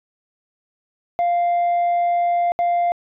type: tone bursts at uneven times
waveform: sine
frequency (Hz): 697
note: F5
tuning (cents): -4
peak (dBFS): -13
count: 2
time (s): 1.19-2.52 / 2.59-2.92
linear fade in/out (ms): 0
effects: tanh soft clip ceiling -15 dBFS